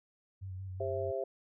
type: tone with vibrato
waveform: sine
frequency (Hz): 94.3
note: F#2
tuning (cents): +33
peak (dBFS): -39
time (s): 0.41-1.12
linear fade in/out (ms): 20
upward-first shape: square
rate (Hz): 5.5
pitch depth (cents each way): 28
type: harmonic tone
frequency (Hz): 133.2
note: C3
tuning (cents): +31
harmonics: 3 / 4 / 5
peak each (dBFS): -37 / -37 / -37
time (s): 0.8-1.24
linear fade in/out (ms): 5
effects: none